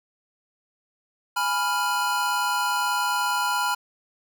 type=chord; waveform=square; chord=F diminished; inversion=first; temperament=equal; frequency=830.6 / 987.8 / 1396.9 Hz; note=Ab5 / Cb6 / F6; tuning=0 / 0 / 0 cents; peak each=-30 / -26 / -27 dBFS; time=1.36-3.75 s; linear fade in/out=10 ms; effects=none